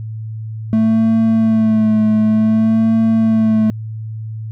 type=tone with vibrato; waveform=triangle; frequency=220 Hz; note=A3; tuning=in tune; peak=-8 dBFS; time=0.73-3.7 s; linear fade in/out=0 ms; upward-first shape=sine; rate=0.55 Hz; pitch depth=32 cents each way; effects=added 110 Hz sine -23 dBFS peak until 4.51 s